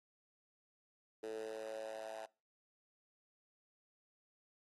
10% pulse tone with high-pass filter sweep, 110 Hz, A2, in tune, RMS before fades -45 dBFS, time 1.23-2.26 s, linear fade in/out 5 ms, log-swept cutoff 410 to 710 Hz, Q 5.3, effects noise-tail reverb RT60 0.3 s tail -23 dB re dry + AAC 32 kbps

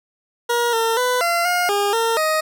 20% pulse tone with pitch steps, 475.5 / 454.1 / 498.8 / 686 / 712 / 406.1 / 456.6 / 626 Hz, A#4 / A#4 / B4 / F5 / F5 / G#4 / A#4 / D#5, +34 / -45 / +17 / -31 / +33 / -39 / -36 / +10 cents, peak -12 dBFS, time 0.49-2.41 s, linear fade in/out 10 ms, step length 240 ms, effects none

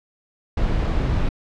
brown noise, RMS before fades -20 dBFS, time 0.57-1.29 s, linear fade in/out 5 ms, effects low-pass 4000 Hz 12 dB/octave

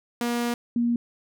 sawtooth / sine tone pair in turn, 238.5 / 237.1 Hz, A#3 / A#3, +40 / +30 cents, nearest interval unison, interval 10 cents, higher first, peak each -20 dBFS, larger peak neither, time 0.21-0.54 / 0.76-0.96 s, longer first, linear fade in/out 2 ms, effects none

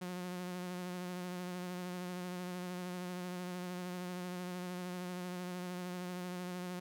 sawtooth tone with vibrato, 179.9 Hz, F#3, 48 cents flat, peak -36 dBFS, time 0.01-6.8 s, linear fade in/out 10 ms, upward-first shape sine, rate 13 Hz, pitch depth 25 cents each way, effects none

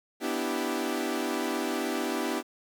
sawtooth chord, E minor seventh, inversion second, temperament equal with one note detuned, 246.9 / 293.7 / 329.6 / 390 Hz, B3 / D4 / E4 / G4, 0 / 0 / 0 / -9 cents, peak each -30 dBFS, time 0.2-2.43 s, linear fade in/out 50 ms, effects 10-bit

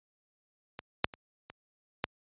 clicks, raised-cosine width 0.3 ms, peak -23 / -7 / -28 / -28 / -12 dBFS, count 5, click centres 0.791 / 1.044 / 1.138 / 1.5 / 2.041 s, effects high-pass 60 Hz 12 dB/octave + resampled to 8000 Hz

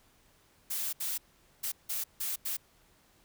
blue noise bursts at uneven times, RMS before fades -34 dBFS, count 6, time 0.7-0.93 / 1-1.18 / 1.63-1.72 / 1.89-2.04 / 2.2-2.36 / 2.45-2.57 s, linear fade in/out 10 ms, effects pink hiss -65 dBFS RMS until 3.24 s

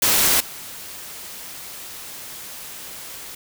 white noise with level steps, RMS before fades -17 / -36 dBFS, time 0.02-3.35 s, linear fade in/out 5 ms, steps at 0.4 s, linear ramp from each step 5 ms, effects none

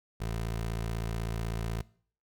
20% pulse tone, 56.1 Hz, A1, 34 cents sharp, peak -27 dBFS, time 0.2-1.82 s, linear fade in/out 10 ms, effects noise-tail reverb RT60 0.5 s tail -21 dB re dry

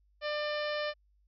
harmonic tone with a mistuned harmonic, 597 Hz, D5, 28 cents sharp, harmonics 1 / 2 / 3 / 4 / 5 / 6 / 7 / 8 / 9, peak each -33 / -41 / -39 / -44 / -44 / -48 / -47 / -49 / -50 dBFS, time 0.21-0.94 s, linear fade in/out 50 ms, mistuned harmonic 9, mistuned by -16 cents, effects added 50 Hz sine -65 dBFS peak until 1.27 s

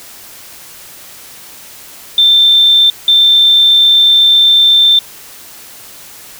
sine tone bursts at uneven times, 3566 Hz, A7, 22 cents sharp, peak -4 dBFS, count 2, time 2.18-2.9 / 3.08-4.99 s, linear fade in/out 2 ms, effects white hiss -34 dBFS RMS until 6.39 s

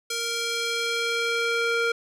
square tone with band-pass filter sweep, 465.4 Hz, A#4, 3 cents flat, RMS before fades -26 dBFS, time 0.1-1.92 s, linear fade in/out 5 ms, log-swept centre 5500 to 1700 Hz, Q 0.85, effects none

